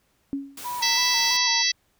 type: tone with exponential decay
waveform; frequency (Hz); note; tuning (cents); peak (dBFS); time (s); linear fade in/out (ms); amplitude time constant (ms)
sine; 277.2; C#4; 0; -22; 0.33-0.66; 0; 71
type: noise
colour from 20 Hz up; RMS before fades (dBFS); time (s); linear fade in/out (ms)
white; -38; 0.57-1.37; 5
type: tone with vibrato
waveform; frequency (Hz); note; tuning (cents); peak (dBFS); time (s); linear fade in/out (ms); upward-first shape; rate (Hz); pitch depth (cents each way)
sine; 954; A#5; +40; -28; 0.64-1.63; 20; square; 3; 45
type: harmonic tone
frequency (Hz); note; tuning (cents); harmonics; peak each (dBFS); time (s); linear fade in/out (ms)
660; E5; +2; 3 / 4 / 5 / 6 / 7 / 8 / 9; -27 / -31 / -30 / -27 / -25 / -28 / -27; 0.82-1.72; 10
effects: pink hiss -67 dBFS RMS until 1.99 s